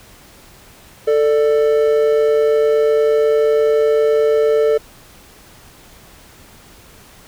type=tone pair together; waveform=triangle; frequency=442.8 / 591.1 Hz; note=A4 / D5; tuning=+11 / +11 cents; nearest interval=perfect fourth; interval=500 cents; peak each=-10 / -16 dBFS; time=1.07-4.78 s; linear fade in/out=10 ms; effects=pink hiss -44 dBFS RMS until 7.27 s